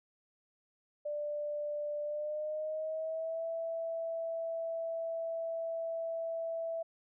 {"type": "tone with pitch glide", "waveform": "sine", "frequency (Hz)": [591, 659.6], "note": ["D5", "E5"], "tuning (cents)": [11, 1], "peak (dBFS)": -34, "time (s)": [1.05, 6.83], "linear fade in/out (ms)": 10, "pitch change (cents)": 190, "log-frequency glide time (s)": [2.03, 3.45], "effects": []}